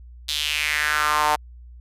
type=tone with high-pass filter sweep; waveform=sawtooth; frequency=150.7 Hz; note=D3; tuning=45 cents sharp; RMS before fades=-22 dBFS; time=0.28-1.36 s; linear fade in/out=10 ms; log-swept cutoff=3800 to 820 Hz; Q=3.7; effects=added 60 Hz sine -40 dBFS peak until 1.8 s + resampled to 32000 Hz